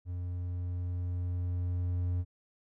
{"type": "tone with level ramp", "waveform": "triangle", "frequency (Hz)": 88.9, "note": "F2", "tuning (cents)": 31, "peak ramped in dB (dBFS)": [-32, -26], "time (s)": [0.05, 2.25], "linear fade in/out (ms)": 50, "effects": []}